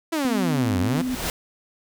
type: exponential two-way sweep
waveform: sawtooth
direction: down then up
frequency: 339.2 to 87.31 to 180.6 Hz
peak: -18 dBFS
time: 0.12-1.02 s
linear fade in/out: 10 ms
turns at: 0.8 s
type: tone with vibrato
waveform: sine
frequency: 254.3 Hz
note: C4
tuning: 49 cents flat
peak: -23 dBFS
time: 0.25-1.15 s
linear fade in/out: 0 ms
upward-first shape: sine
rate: 20 Hz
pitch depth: 32 cents each way
type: noise with exponential growth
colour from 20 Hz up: pink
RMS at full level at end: -24 dBFS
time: 0.65-1.3 s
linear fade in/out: 1 ms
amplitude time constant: 140 ms
effects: none